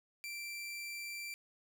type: tone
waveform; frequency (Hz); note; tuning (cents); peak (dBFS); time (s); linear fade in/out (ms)
sawtooth; 2349; D7; 0; -38; 0.24-1.34; 0
effects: none